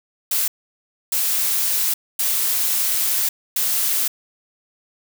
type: noise bursts at uneven times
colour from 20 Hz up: blue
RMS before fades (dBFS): -20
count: 4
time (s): 0.31-0.48 / 1.12-1.94 / 2.19-3.29 / 3.56-4.08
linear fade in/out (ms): 5
effects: none